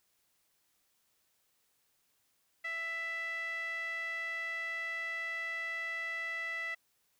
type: tone with band-pass filter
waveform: sawtooth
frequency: 662 Hz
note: E5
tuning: 7 cents sharp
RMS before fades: -38 dBFS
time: 2.64-6.75 s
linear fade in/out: 10 ms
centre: 2100 Hz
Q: 7.6
effects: white hiss -75 dBFS RMS until 7.19 s